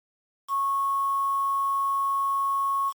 sine tone with quantisation, 1100 Hz, C#6, 14 cents flat, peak -22 dBFS, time 0.48-2.93 s, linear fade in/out 50 ms, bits 7, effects MP3 96 kbps

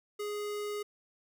square tone, 415.3 Hz, G#4, in tune, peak -35 dBFS, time 0.19-0.83 s, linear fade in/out 10 ms, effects none

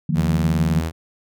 sine chord, Eb suspended second, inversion none, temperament equal with one note detuned, 155.56 / 174.61 / 230.5 Hz, Eb3 / F3 / Bb3, 0 / 0 / -19 cents, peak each -20 / -21 / -26 dBFS, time 0.09-0.81 s, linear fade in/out 5 ms
sawtooth tone, 81.2 Hz, E2, 26 cents flat, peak -18 dBFS, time 0.14-0.92 s, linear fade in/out 50 ms
effects none

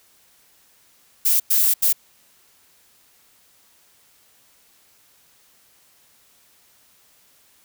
violet noise bursts at uneven times, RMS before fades -17 dBFS, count 3, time 1.25-1.4 / 1.5-1.74 / 1.82-1.93 s, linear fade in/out 10 ms, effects white hiss -57 dBFS RMS until 7.64 s

